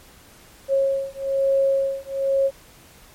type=beating tone pair; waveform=sine; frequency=544 / 545.1 Hz; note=C#5 / C#5; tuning=-33 / -29 cents; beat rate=1.1 Hz; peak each=-21 dBFS; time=0.68-2.51 s; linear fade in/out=50 ms; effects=pink hiss -49 dBFS RMS until 3.14 s + MP3 64 kbps